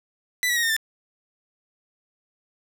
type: tone with pitch steps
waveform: sawtooth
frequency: 1986 / 1931.7 / 1878.9 / 1827.5 / 1777.5 Hz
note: B6 / B6 / A#6 / A#6 / A6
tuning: +9 / -39 / +13 / -35 / +17 cents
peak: -17 dBFS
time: 0.43-0.765 s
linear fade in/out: 0 ms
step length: 67 ms
effects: none